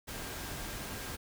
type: tone in noise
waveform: sine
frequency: 1601 Hz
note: G6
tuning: 36 cents sharp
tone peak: -52 dBFS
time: 0.07-1.17 s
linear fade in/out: 20 ms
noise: pink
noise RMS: -41 dBFS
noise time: 0.07-1.17 s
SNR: -14 dB
effects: none